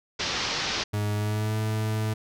white low-pass noise, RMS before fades -29 dBFS, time 0.19-0.84 s, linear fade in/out 10 ms, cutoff 5800 Hz, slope 48 dB/octave
40% pulse tone with pitch glide, 104.3 to 108.67 Hz, G#2 to A2, +8 to -21 cents, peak -24 dBFS, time 0.93-2.14 s, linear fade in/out 10 ms, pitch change +71 cents, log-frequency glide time 1.14-1.56 s
effects none

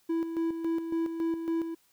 triangle tone with tremolo, 330 Hz, E4, 2 cents sharp, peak -24 dBFS, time 0.09-1.75 s, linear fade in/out 10 ms, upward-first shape square, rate 3.6 Hz, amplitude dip 55%, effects white hiss -67 dBFS RMS until 1.92 s

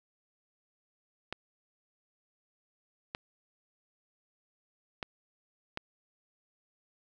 clicks, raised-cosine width 0.3 ms, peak -19 dBFS, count 4, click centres 1.326 / 3.149 / 5.028 / 5.774 s, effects none

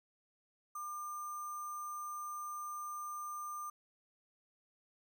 sine tone with sample-and-hold, 1200 Hz, D6, 37 cents sharp, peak -40 dBFS, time 0.75-3.7 s, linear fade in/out 5 ms, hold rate 7350 Hz, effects none

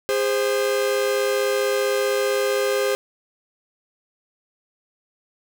45% pulse tone pair together, 407.6 / 523.3 Hz, G#4 / C5, -32 / 0 cents, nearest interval major third, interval 432 cents, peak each -22 dBFS, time 0.09-2.95 s, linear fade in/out 0 ms, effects none

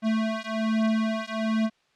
square beating tone pair, 220 / 221.2 Hz, A3 / A3, 0 / +9 cents, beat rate 1.2 Hz, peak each -27 dBFS, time 0.02-1.7 s, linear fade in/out 50 ms, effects white hiss -66 dBFS RMS until 1.95 s + low-pass 4000 Hz 12 dB/octave

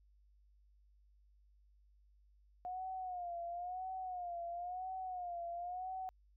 sine tone with vibrato, 719 Hz, F#5, 50 cents flat, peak -40 dBFS, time 2.65-6.09 s, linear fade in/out 0 ms, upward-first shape sine, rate 0.98 Hz, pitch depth 83 cents each way, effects added 50 Hz sine -65 dBFS peak until 6.36 s

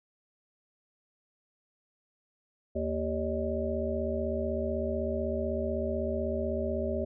harmonic tone with a mistuned harmonic, 77.78 Hz, D#2, in tune, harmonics 1 / 3 / 5 / 7 / 8, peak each -35 / -35 / -35 / -35 / -35 dBFS, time 2.75-7.05 s, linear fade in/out 10 ms, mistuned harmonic 7, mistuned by +68 cents, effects none

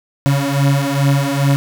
35% pulse beating tone pair, 138.59 / 140.99 Hz, C#3 / C#3, 0 / +30 cents, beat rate 2.4 Hz, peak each -14 dBFS, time 0.26-1.56 s, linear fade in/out 0 ms, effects none

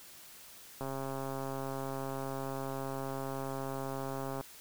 click train, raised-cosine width 1 ms, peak -25 dBFS, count 487, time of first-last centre 0.81-4.41 s, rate 135 Hz, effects white hiss -53 dBFS RMS until 4.6 s

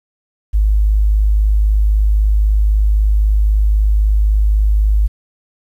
sine tone, 51.91 Hz, G#1, in tune, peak -9 dBFS, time 0.53-5.08 s, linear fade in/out 20 ms, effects 8-bit

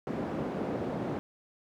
white band-pass noise, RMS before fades -34 dBFS, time 0.07-1.19 s, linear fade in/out 0 ms, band 140 to 450 Hz, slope 12 dB/octave, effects none

